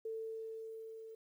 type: tone with level ramp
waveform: sine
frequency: 445.8 Hz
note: A4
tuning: 23 cents sharp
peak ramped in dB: -38 to -48 dBFS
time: 0.05-1.15 s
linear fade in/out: 5 ms
effects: 12-bit